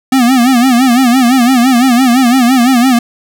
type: tone with vibrato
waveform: square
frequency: 250.3 Hz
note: B3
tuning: 23 cents sharp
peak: -6 dBFS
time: 0.12-2.99 s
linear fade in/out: 5 ms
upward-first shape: sine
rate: 5.9 Hz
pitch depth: 120 cents each way
effects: none